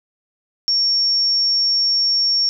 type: tone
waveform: sine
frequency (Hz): 5500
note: F8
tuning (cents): -27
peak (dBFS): -14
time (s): 0.68-2.49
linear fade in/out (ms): 0
effects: none